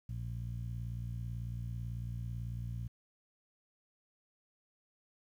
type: tone with low-pass filter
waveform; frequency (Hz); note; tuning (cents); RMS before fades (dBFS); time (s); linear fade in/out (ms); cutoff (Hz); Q
15% pulse; 58.1; A#1; -5; -40; 0.09-2.88; 5; 120; 2.2
effects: 11-bit